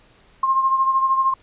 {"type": "beating tone pair", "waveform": "sine", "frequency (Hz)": [1063, 1076], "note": ["C6", "C6"], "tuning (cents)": [27, 48], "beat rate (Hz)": 13, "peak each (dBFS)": [-16, -24], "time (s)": [0.43, 1.34], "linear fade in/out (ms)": 5, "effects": ["pink hiss -54 dBFS RMS until 1.42 s", "resampled to 8000 Hz"]}